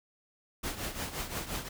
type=noise with tremolo; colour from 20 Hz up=pink; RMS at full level=-34 dBFS; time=0.63-1.69 s; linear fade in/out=10 ms; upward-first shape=triangle; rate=5.7 Hz; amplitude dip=75%; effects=none